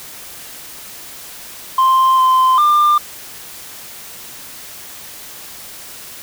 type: tone with pitch steps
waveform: sine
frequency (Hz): 1047 / 1035 / 1196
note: C6 / C6 / D6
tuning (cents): +1 / -19 / +31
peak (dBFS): -6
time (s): 1.78-2.98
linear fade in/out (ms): 5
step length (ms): 400
effects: tanh soft clip ceiling -8 dBFS + white hiss -34 dBFS RMS until 6.22 s